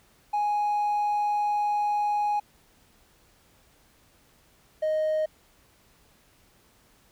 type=tone pair in turn; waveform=triangle; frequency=830.6 / 622.2 Hz; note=G#5 / D#5; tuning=0 / 0 cents; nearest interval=perfect fourth; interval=500 cents; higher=first; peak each=-20 dBFS; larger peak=neither; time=0.33-2.4 / 4.82-5.26 s; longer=first; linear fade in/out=10 ms; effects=tanh soft clip ceiling -18 dBFS + pink hiss -61 dBFS RMS until 7.11 s